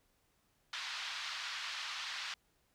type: band-pass noise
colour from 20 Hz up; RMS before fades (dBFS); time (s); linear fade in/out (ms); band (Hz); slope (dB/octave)
white; -42; 0.73-2.34; 2; 1000 to 4600; 24
effects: pink hiss -75 dBFS RMS until 2.74 s